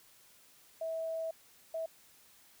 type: tone bursts at uneven times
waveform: sine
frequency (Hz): 650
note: E5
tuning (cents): -24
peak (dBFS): -34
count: 2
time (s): 0.81-1.31 / 1.74-1.86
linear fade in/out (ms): 5
effects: white hiss -62 dBFS RMS until 2.6 s